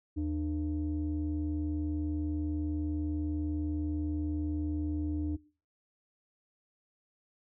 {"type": "tone pair together", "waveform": "sine", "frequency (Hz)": [79.97, 300], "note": ["D#2", "D4"], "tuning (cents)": [48, 37], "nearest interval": "octave + major seventh", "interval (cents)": 2289, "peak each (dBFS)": [-32, -31], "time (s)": [0.16, 5.37], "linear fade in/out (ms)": 20, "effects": ["noise-tail reverb RT60 0.4 s tail -22 dB re dry", "tanh soft clip ceiling -25 dBFS"]}